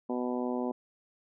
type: harmonic tone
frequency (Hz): 124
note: B2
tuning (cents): +7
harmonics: 2 / 3 / 4 / 5 / 6 / 7 / 8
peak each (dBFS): -32 / -36 / -38 / -40 / -42 / -43 / -44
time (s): 0.09-0.72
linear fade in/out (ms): 10
effects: none